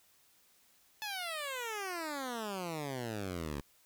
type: exponential sweep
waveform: 10% pulse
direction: down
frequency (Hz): 871 to 68.1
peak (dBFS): -29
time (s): 1.02-3.61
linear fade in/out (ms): 0
effects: white hiss -67 dBFS RMS until 3.85 s